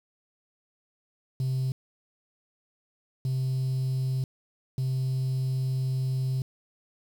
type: tone bursts at uneven times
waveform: triangle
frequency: 130.81 Hz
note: C3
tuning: in tune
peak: -22 dBFS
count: 3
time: 1.4-1.72 / 3.25-4.24 / 4.78-6.42 s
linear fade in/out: 2 ms
effects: tanh soft clip ceiling -20 dBFS + 8-bit